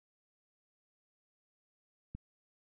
click, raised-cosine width 5 ms, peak -30 dBFS, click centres 2.15 s, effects none

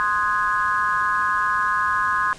sine chord, Ab dominant seventh, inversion first, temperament equal, 1046.5 / 1244.5 / 1480 / 1661.2 Hz, C6 / Eb6 / Gb6 / Ab6, 0 / 0 / 0 / 0 cents, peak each -22 / -24 / -27 / -24 dBFS, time 0-2.33 s, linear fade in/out 0 ms, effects pink hiss -42 dBFS RMS until 2.38 s + resampled to 22050 Hz

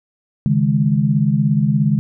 sine chord, C# suspended second, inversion none, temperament equal, 138.59 / 155.56 / 207.7 Hz, C#3 / D#3 / G#3, 0 / 0 / 0 cents, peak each -17 dBFS, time 0.46-1.99 s, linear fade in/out 0 ms, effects none

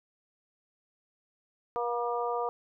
harmonic tone with a mistuned harmonic, 239.5 Hz, A#3, 47 cents sharp, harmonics 2 / 3 / 4 / 5, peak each -32 / -34 / -35 / -36 dBFS, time 1.76-2.49 s, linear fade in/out 0 ms, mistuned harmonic 3, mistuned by -16 cents, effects none

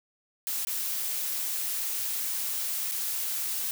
blue noise with dropouts, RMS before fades -31 dBFS, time 0.47-3.71 s, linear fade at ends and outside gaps 0 ms, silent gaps 0.649-0.671 / 2.913-2.919 s, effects none

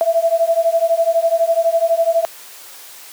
sine beating tone pair, 659.3 / 671.3 Hz, E5 / E5, 0 / +31 cents, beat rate 12 Hz, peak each -15 dBFS, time 0.01-2.25 s, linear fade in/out 0 ms, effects white hiss -38 dBFS RMS until 3.12 s + high-pass 400 Hz 12 dB/octave

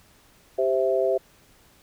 sine chord, C major, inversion second, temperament equal, 392 / 523.3 / 659.3 Hz, G4 / C5 / E5, 0 / 0 / 0 cents, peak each -24 dBFS, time 0.58-1.18 s, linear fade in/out 10 ms, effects pink hiss -57 dBFS RMS until 1.82 s

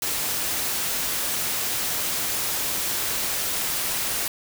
white noise, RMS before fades -26 dBFS, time 0.02-4.28 s, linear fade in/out 2 ms, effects none

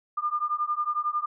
sine beating tone pair, 1200 / 1211 Hz, D6 / D#6, +37 / -47 cents, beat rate 11 Hz, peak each -28 dBFS, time 0.17-1.26 s, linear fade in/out 10 ms, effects none

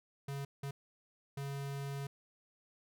square tone bursts at uneven times, 139.4 Hz, C#3, 10 cents sharp, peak -39 dBFS, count 3, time 0.28-0.45 / 0.63-0.71 / 1.37-2.07 s, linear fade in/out 5 ms, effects none

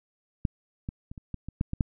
clicks, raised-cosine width 5 ms, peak -12 / -20 / -27 / -29 / -21 / -24 / -13 / -18 / -11 dBFS, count 9, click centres 0.452 / 0.889 / 1.115 / 1.178 / 1.343 / 1.486 / 1.611 / 1.734 / 1.808 s, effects none

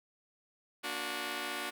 5% pulse chord, Bb augmented, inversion none, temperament just, 233.1 / 291.4 / 364.2 Hz, Bb3 / D4 / F#4, 0 / -13 / -27 cents, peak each -33 / -29 / -28 dBFS, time 0.83-1.71 s, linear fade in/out 20 ms, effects none

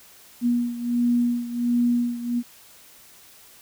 sine beating tone pair, 240 / 241.4 Hz, B3 / B3, -49 / -39 cents, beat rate 1.4 Hz, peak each -21 / -25 dBFS, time 0.41-2.43 s, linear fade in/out 50 ms, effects white hiss -50 dBFS RMS until 3.61 s

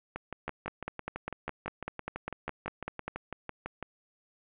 two click trains, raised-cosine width 0.5 ms, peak -21 / -19 dBFS, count 23 / 14, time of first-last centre 0.16-3.827 / 0.48-3.08 s, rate 6 / 5 Hz, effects resampled to 8000 Hz + 9-bit

